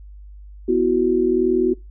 sine chord, B suspended fourth, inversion none, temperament equal, 246.9 / 329.6 / 370 Hz, B3 / E4 / F#4, 0 / 0 / 0 cents, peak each -22 / -21 / -16 dBFS, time 0.68-1.74 s, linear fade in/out 10 ms, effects noise-tail reverb RT60 0.2 s tail -22 dB re dry + added 50 Hz sine -37 dBFS peak until 1.9 s

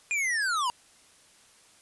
square linear sweep, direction down, 2459 to 932.3 Hz, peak -26 dBFS, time 0.11-0.7 s, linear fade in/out 0 ms, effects white hiss -58 dBFS RMS until 1.81 s + resampled to 24000 Hz

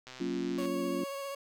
click train, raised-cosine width 0.2 ms, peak -29 dBFS, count 76, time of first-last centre 0.07-0.656 s, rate 128 Hz
sine chord, Gb major seventh, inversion none, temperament equal, 185 / 233.1 / 277.2 / 349.2 Hz, Gb3 / Bb3 / Db4 / F4, 0 / 0 / 0 / 0 cents, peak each -39 / -39 / -35 / -35 dBFS, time 0.2-1.04 s, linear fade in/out 5 ms
30% pulse tone with vibrato, 554.4 Hz, C#5, in tune, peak -34 dBFS, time 0.58-1.35 s, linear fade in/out 5 ms, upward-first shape triangle, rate 15 Hz, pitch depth 22 cents each way
effects none

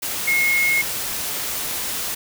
sine tone in noise, 2161 Hz, C#7, 45 cents flat, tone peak -16 dBFS, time 0.27-0.82 s, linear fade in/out 10 ms, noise white, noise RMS -26 dBFS, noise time 0.02-2.15 s, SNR +7 dB, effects none

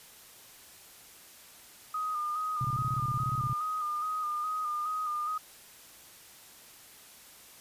sine tone with vibrato, 1232 Hz, D#6, 17 cents flat, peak -30 dBFS, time 1.94-5.38 s, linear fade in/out 5 ms, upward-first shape square, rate 2.4 Hz, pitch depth 32 cents each way
sine tone bursts, 126.6 Hz, B2, 43 cents sharp, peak -29 dBFS, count 16, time 2.61-3.531 s, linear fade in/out 2 ms, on 36 ms, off 23 ms
effects white hiss -53 dBFS RMS until 7.6 s + resampled to 32000 Hz

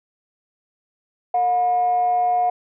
sine tone with frequency modulation, 720 Hz, F#5, 47 cents flat, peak -15 dBFS, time 1.34-2.5 s, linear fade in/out 5 ms, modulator 262 Hz, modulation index 0.23, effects tanh soft clip ceiling -11 dBFS

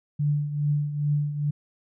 sine tone with tremolo, 146.83 Hz, D3, in tune, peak -19 dBFS, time 0.19-1.51 s, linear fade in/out 10 ms, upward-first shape triangle, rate 2.4 Hz, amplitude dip 70%, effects none

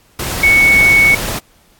sine tone in noise, 2219 Hz, C#7, 1 cent sharp, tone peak -6 dBFS, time 0.43-1.15 s, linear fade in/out 5 ms, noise pink, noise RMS -20 dBFS, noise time 0.19-1.39 s, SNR +11 dB, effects pink hiss -51 dBFS RMS until 1.79 s + AAC 64 kbps

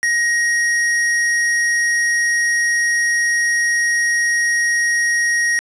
square tone, 1882 Hz, A#6, 16 cents sharp, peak -15 dBFS, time 0.03-5.59 s, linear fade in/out 0 ms, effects resampled to 22050 Hz + 7-bit

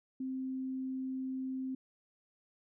sine tone, 261.6 Hz, C4, in tune, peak -35 dBFS, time 0.2-1.75 s, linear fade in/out 5 ms, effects none

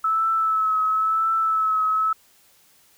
sine tone with vibrato, 1303 Hz, E6, 20 cents flat, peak -18 dBFS, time 0.04-2.13 s, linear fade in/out 5 ms, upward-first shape triangle, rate 0.97 Hz, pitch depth 34 cents each way, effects white hiss -57 dBFS RMS until 2.97 s

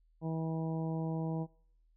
harmonic tone, 161.4 Hz, E3, 36 cents flat, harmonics 1 / 2 / 3 / 4 / 5 / 6, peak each -34 / -40 / -44 / -46 / -48 / -50 dBFS, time 0.21-1.47 s, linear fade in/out 50 ms, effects noise-tail reverb RT60 0.7 s tail -26 dB re dry + added 40 Hz sine -65 dBFS peak until 1.96 s

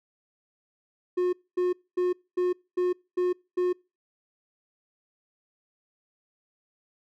triangle tone bursts, 360 Hz, F#4, 47 cents flat, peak -20 dBFS, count 7, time 1.17-3.73 s, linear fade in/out 10 ms, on 160 ms, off 240 ms, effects noise-tail reverb RT60 0.3 s tail -26 dB re dry

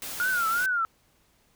white noise, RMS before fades -36 dBFS, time 0.02-0.66 s, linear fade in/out 2 ms
sine tone with vibrato, 1419 Hz, F6, 27 cents sharp, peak -23 dBFS, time 0.2-0.85 s, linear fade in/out 0 ms, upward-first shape triangle, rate 2.7 Hz, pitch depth 150 cents each way
effects pink hiss -65 dBFS RMS until 1.55 s

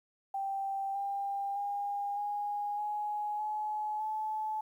sine tone with pitch steps, 784 / 796.8 / 809.8 / 823 / 836.4 / 850 / 863.9 Hz, G5 / G5 / G#5 / G#5 / G#5 / G#5 / A5, 0 / +28 / -44 / -16 / +12 / +40 / -32 cents, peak -32 dBFS, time 0.34-4.61 s, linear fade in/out 5 ms, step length 610 ms, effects 11-bit

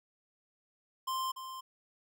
square tone with echo, 1046.5 Hz, C6, in tune, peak -33 dBFS, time 1.07-1.32 s, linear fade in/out 10 ms, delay 290 ms, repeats 1, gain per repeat -9 dB, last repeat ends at 1.61 s, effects none

